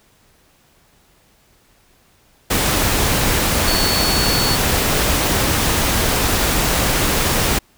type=tone in noise; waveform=sine; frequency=4435 Hz; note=C#8; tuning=in tune; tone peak=-20 dBFS; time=3.67-4.56 s; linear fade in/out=10 ms; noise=pink; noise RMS=-17 dBFS; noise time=2.5-7.59 s; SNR=-6 dB; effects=pink hiss -55 dBFS RMS until 7.77 s